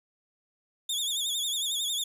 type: tone with vibrato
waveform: sawtooth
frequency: 3504 Hz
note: A7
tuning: 8 cents flat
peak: -25 dBFS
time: 0.89-2.04 s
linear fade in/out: 5 ms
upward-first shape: sine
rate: 11 Hz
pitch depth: 97 cents each way
effects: resampled to 32000 Hz + 11-bit